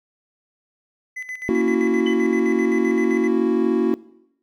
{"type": "tone with tremolo", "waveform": "triangle", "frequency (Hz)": 2014, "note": "B6", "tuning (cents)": 33, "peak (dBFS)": -26, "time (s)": [1.16, 3.28], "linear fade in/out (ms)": 10, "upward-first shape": "square", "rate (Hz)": 7.7, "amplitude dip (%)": 70}
{"type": "chord", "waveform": "triangle", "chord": "F# dominant seventh", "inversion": "first", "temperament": "equal", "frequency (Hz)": [233.1, 277.2, 329.6, 370], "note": ["A#3", "C#4", "E4", "F#4"], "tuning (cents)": [0, 0, 0, 0], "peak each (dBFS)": [-20, -23, -20, -18], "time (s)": [1.49, 3.94], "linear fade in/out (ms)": 0}
{"type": "tone with exponential decay", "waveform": "sine", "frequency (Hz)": 3010, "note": "F#7", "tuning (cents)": 29, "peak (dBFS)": -26, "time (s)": [2.06, 2.24], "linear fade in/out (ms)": 5, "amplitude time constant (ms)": 37}
{"effects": ["noise-tail reverb RT60 0.8 s tail -20 dB re dry"]}